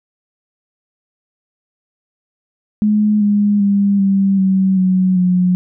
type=tone with pitch steps; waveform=sine; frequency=210.9 / 205.6 / 200.4 / 195.42 / 190.51 / 185.73 / 181.07 Hz; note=G#3 / G#3 / G3 / G3 / G3 / F#3 / F#3; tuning=+27 / -17 / +38 / -5 / -49 / +7 / -37 cents; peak=-10 dBFS; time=2.82-5.55 s; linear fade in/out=0 ms; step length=390 ms; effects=none